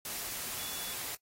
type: tone in noise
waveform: sine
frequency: 3432 Hz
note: A7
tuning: 44 cents flat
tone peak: -46 dBFS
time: 0.59-0.94 s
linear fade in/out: 2 ms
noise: white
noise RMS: -39 dBFS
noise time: 0.05-1.15 s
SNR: -10 dB
effects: noise-tail reverb RT60 0.1 s tail -20 dB re dry + AAC 48 kbps